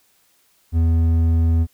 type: tone with hard clipping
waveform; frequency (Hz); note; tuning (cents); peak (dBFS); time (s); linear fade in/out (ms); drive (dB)
sine; 82.41; E2; 0; -15; 0.72-1.67; 50; 6
effects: white hiss -60 dBFS RMS until 1.73 s